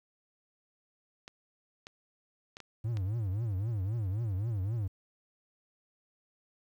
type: clicks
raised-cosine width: 0.2 ms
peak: -28 dBFS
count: 5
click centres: 1.279 / 1.869 / 2.569 / 2.603 / 2.971 s
type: tone with vibrato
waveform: triangle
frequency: 104.5 Hz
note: G#2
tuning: 11 cents sharp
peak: -28 dBFS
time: 2.84-4.88 s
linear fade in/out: 10 ms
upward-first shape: triangle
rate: 3.8 Hz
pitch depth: 270 cents each way
effects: 11-bit